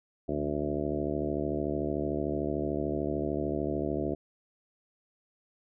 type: harmonic tone with a mistuned harmonic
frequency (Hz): 73.42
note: D2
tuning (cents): 0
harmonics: 1 / 2 / 3 / 4 / 5 / 6 / 7 / 8 / 9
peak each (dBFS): -39 / -39 / -38 / -34 / -34 / -40 / -40 / -40 / -38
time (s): 0.28-4.15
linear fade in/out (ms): 10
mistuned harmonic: 2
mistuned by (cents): +42
effects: none